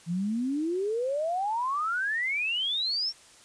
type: exponential sweep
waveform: sine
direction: up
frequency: 163.3 to 5588 Hz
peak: -26 dBFS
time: 0.06-3.13 s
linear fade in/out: 50 ms
effects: white hiss -54 dBFS RMS until 3.44 s + resampled to 22050 Hz